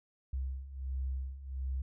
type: beating tone pair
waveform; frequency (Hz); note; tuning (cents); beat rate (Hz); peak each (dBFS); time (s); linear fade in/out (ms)
sine; 65 / 66.4; C2 / C2; -11 / +26; 1.4; -40 / -36; 0.33-1.82; 5
effects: none